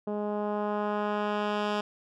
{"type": "tone with low-pass filter sweep", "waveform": "10% pulse", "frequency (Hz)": 208.2, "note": "G#3", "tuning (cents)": 5, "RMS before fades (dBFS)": -30, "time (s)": [0.07, 1.81], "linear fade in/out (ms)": 5, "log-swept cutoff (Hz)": [540, 4200], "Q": 0.85, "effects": []}